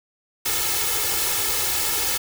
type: noise with comb filter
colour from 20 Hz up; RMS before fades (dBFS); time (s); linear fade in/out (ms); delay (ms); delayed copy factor
white; -23; 0.45-2.18; 10; 2.3; +0.95
effects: none